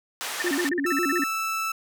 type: band-pass noise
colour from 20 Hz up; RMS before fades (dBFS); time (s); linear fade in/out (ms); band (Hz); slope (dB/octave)
pink; -32; 0.21-0.69; 0; 830 to 12000; 12
type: tone bursts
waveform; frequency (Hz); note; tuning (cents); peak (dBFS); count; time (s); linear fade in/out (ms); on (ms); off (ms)
sine; 1800; A6; +39; -24; 14; 0.4-1.24; 2; 21; 42
type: tone with vibrato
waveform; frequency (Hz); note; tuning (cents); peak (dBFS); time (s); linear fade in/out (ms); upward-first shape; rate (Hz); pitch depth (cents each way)
sine; 313.5; D#4; +13; -24; 0.44-1.24; 5; square; 7.3; 200
type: tone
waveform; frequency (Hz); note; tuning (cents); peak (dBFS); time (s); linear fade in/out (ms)
30% pulse; 1318.5; E6; 0; -23; 0.86-1.72; 5
effects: none